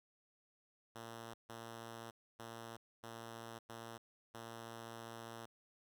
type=tone bursts at uneven times; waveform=5% pulse; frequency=115 Hz; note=A#2; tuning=23 cents flat; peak=-37 dBFS; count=6; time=0.95-1.34 / 1.49-2.11 / 2.39-2.77 / 3.03-3.59 / 3.69-3.98 / 4.34-5.46 s; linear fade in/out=10 ms; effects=none